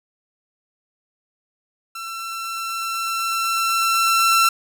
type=tone with level ramp; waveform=sawtooth; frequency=1346 Hz; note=E6; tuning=36 cents sharp; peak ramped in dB=-26 to -9 dBFS; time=1.95-4.49 s; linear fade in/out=5 ms; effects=none